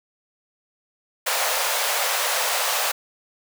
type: high-pass noise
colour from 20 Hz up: pink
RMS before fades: -23 dBFS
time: 1.26-2.92 s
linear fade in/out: 10 ms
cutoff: 520 Hz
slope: 48 dB/octave
effects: none